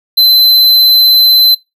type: tone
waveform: square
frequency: 4058 Hz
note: B7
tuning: 46 cents sharp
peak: -4 dBFS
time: 0.17-1.55 s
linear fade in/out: 10 ms
effects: noise-tail reverb RT60 0.2 s tail -22 dB re dry